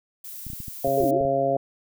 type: noise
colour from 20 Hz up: violet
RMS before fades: -38 dBFS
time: 0.24-1.11 s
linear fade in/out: 5 ms
type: clicks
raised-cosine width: 5 ms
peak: -25 dBFS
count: 10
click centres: 0.467 / 0.501 / 0.533 / 0.603 / 0.682 / 0.875 / 1.006 / 1.038 / 1.211 / 1.252 s
type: harmonic tone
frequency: 136.8 Hz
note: C#3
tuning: 23 cents flat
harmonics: 1 / 2 / 3 / 4 / 5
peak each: -33 / -31 / -29 / -24 / -23 dBFS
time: 0.84-1.57 s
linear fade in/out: 5 ms
type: linear two-way sweep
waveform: sine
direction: down then up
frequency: 450 to 261.6 to 450 Hz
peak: -23 dBFS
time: 0.97-1.22 s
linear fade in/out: 10 ms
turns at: 1.09 s
effects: none